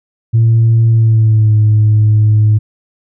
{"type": "tone with pitch glide", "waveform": "sine", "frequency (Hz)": [114.1, 107.08], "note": ["A#2", "A2"], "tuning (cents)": [-37, -47], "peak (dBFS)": -4, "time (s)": [0.33, 2.59], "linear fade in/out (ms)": 20, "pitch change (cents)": -110, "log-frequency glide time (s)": [0.9, 1.55], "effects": ["tanh soft clip ceiling -3 dBFS"]}